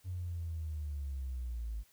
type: linear sweep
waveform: triangle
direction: down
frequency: 92.5 to 52.2 Hz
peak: -32 dBFS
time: 0.04-1.84 s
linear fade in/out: 50 ms
effects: tanh soft clip ceiling -34 dBFS + white hiss -67 dBFS RMS until 1.92 s